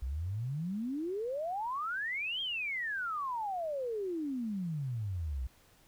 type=exponential two-way sweep; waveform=sine; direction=up then down; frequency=60 to 3263 to 60 Hz; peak=-33 dBFS; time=0.02-5.47 s; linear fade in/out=5 ms; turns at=2.41 s; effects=pink hiss -64 dBFS RMS until 5.87 s